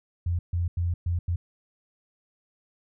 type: tone bursts at uneven times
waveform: sine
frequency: 86.6 Hz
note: F2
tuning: 14 cents flat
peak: -23 dBFS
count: 5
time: 0.26-0.39 / 0.53-0.68 / 0.77-0.94 / 1.06-1.19 / 1.28-1.36 s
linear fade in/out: 5 ms
effects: none